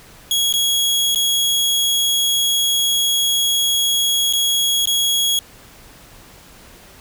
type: tone with dropouts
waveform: sawtooth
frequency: 3322 Hz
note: G#7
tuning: in tune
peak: -12 dBFS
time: 0.31-5.39 s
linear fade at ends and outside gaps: 1 ms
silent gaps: 0.526-0.538 / 1.148-1.158 / 4.327-4.334 / 4.856-4.873 s
effects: pink hiss -44 dBFS RMS until 7 s